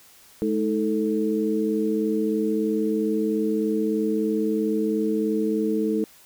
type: tone cluster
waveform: sine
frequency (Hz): 213.8 / 316.9 / 440.6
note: A3 / D#4 / A4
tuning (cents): -49 / +32 / +2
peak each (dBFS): -25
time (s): 0.42-6.04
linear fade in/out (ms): 0
effects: white hiss -52 dBFS RMS until 6.25 s

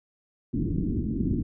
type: low-pass noise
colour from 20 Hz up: white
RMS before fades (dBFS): -27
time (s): 0.53-1.43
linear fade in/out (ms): 10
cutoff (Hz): 320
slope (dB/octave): 48
effects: none

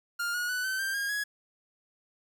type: tone with pitch steps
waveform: 45% pulse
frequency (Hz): 1406 / 1447.2 / 1489.6 / 1533.3 / 1578.2 / 1624.4 / 1672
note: F6 / F#6 / F#6 / G6 / G6 / G#6 / G#6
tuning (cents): +11 / -39 / +11 / -39 / +11 / -39 / +11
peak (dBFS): -29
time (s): 0.19-1.24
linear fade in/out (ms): 10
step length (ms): 150
effects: 10-bit

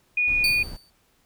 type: tone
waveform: sine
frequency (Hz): 2457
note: D#7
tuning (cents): -22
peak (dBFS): -19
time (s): 0.17-0.63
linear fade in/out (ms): 5
type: noise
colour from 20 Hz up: brown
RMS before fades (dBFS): -36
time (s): 0.27-0.77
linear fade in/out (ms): 10
type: tone with exponential decay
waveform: 40% pulse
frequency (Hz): 4567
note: D8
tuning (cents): -49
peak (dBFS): -19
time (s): 0.44-0.9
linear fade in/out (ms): 2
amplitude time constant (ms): 99
effects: pink hiss -64 dBFS RMS until 1.25 s

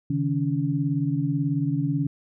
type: tone cluster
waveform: sine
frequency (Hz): 138.4 / 156.7 / 281.9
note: C#3 / D#3 / C#4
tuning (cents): -2 / +13 / +29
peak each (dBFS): -26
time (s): 0.1-2.07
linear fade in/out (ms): 5
effects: none

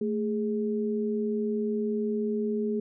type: tone pair together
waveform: sine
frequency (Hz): 220.8 / 415.3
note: A3 / G#4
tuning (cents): +6 / 0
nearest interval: major seventh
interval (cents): 1094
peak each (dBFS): -28 / -29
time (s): 0.01-2.8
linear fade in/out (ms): 5
effects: none

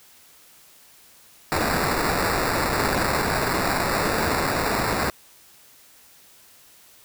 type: noise with sample-and-hold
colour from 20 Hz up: violet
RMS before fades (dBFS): -23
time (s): 1.52-5.1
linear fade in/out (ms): 0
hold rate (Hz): 3150
effects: white hiss -52 dBFS RMS until 7.04 s

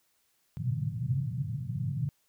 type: band-pass noise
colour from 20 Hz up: white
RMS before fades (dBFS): -32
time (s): 0.57-2.09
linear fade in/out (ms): 0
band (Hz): 110 to 150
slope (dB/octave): 48
effects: white hiss -72 dBFS RMS until 2.28 s

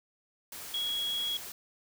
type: tone in noise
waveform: sine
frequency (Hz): 3322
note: G#7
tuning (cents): 0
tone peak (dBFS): -30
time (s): 0.74-1.37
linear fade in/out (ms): 2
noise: white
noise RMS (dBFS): -43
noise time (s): 0.52-1.52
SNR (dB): +10
effects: none

